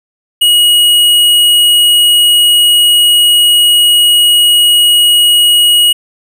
square tone, 2900 Hz, F#7, 35 cents flat, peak -5 dBFS, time 0.41-5.93 s, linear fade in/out 10 ms, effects none

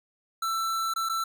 square tone with dropouts, 1334 Hz, E6, 20 cents sharp, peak -27 dBFS, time 0.42-1.24 s, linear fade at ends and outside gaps 5 ms, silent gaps 0.938-0.96 / 1.089-1.095 s, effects none

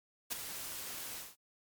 white noise with ADSR envelope, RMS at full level -34 dBFS, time 0.3-1.36 s, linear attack 22 ms, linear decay 14 ms, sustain -9 dB, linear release 200 ms, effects MP3 96 kbps

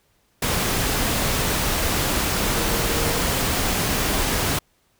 sine tone in noise, 466.2 Hz, A#4, in tune, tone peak -31 dBFS, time 2.54-3.2 s, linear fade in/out 5 ms, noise pink, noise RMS -22 dBFS, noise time 0.42-4.59 s, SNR -12 dB, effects pink hiss -64 dBFS RMS until 4.99 s

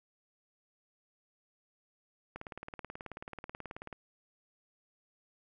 click train, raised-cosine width 0.5 ms, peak -27 dBFS, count 30, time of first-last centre 2.36-3.928 s, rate 18.5 Hz, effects none

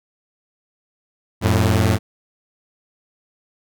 sawtooth tone pair together, 90.56 / 110.8 Hz, F#2 / A2, -37 / +13 cents, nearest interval minor third, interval 350 cents, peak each -13 dBFS, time 1.41-1.99 s, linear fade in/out 50 ms, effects none

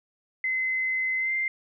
sine tone with pitch glide, 2050 to 2091 Hz, C7 to C7, -36 to -2 cents, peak -24 dBFS, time 0.44-1.48 s, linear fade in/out 2 ms, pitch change +34 cents, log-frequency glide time 1.18-1.33 s, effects none

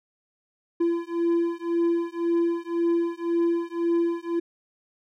triangle beating tone pair, 338.3 / 340.2 Hz, E4 / F4, +45 / -45 cents, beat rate 1.9 Hz, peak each -23 dBFS, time 0.8-4.4 s, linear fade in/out 10 ms, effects none

